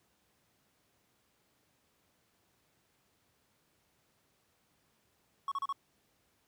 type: tone bursts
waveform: triangle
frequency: 1109 Hz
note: C#6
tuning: in tune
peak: -30 dBFS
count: 4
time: 5.48-5.726 s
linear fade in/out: 2 ms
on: 36 ms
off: 34 ms
effects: pink hiss -73 dBFS RMS until 6.47 s + high-pass 80 Hz 12 dB/octave